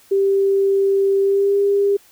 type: tone with pitch glide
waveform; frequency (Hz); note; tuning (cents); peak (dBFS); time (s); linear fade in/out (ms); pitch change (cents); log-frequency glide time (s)
sine; 392.7 to 401; G4 to G4; +3 to +39; -13; 0.11-1.97; 10; +36; 1.21-1.57
effects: white hiss -51 dBFS RMS until 2.11 s